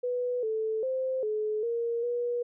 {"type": "tone with pitch steps", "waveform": "sine", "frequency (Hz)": [493.4, 439.3, 521, 428, 467.4, 481.8], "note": ["B4", "A4", "C5", "A4", "A#4", "B4"], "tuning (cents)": [-2, -3, -7, -48, 5, -43], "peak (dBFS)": -27, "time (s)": [0.03, 2.43], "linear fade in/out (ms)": 10, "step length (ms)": 400, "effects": []}